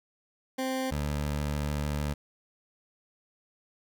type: tone pair in turn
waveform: 20% pulse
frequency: 261.6 / 73.41 Hz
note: C4 / D2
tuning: 0 / 0 cents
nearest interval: octave + minor seventh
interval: 2200 cents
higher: first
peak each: -24 dBFS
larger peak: neither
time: 0.58-0.91 / 0.91-2.14 s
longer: second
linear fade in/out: 10 ms
effects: none